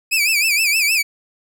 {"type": "tone with vibrato", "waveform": "sawtooth", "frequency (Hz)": 2462, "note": "D#7", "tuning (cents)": -19, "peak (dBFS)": -11, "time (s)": [0.11, 1.03], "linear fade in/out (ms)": 20, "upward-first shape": "sine", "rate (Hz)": 6.4, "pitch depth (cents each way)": 140, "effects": []}